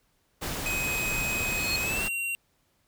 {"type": "noise", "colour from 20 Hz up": "pink", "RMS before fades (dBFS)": -33, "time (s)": [0.41, 2.09], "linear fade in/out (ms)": 20}
{"type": "tone with pitch glide", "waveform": "square", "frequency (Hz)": [2523, 2751], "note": ["D#7", "F7"], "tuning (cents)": [23, -27], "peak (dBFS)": -29, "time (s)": [0.66, 2.35], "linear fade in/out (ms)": 0, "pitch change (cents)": 150, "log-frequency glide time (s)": [1.81, 2.05]}
{"type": "tone with exponential growth", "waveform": "sine", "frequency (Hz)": 4304, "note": "C8", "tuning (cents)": 48, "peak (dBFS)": -25, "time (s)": [1.41, 1.76], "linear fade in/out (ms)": 2, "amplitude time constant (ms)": 76}
{"effects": ["pink hiss -70 dBFS RMS until 2.87 s"]}